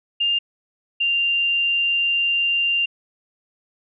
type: tone pair in turn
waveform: sine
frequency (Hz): 2804 / 2786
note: F7 / F7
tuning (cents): +6 / -5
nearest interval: unison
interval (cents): 11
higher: first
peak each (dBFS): -17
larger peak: neither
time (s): 0.2-0.39 / 1-2.86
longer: second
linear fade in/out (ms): 10
effects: none